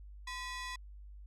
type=ring-modulated tone; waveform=sawtooth; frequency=1480 Hz; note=F#6; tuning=in tune; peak=-33 dBFS; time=0.27-0.76 s; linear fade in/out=5 ms; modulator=461 Hz; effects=added 50 Hz sine -48 dBFS peak until 1.26 s + low-pass 8000 Hz 12 dB/octave